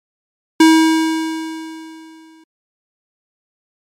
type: tone with exponential decay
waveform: square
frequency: 320.6 Hz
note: E4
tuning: 48 cents flat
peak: -5 dBFS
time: 0.6-2.44 s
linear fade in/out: 5 ms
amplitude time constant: 400 ms
effects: low-pass 10000 Hz 12 dB/octave + MP3 96 kbps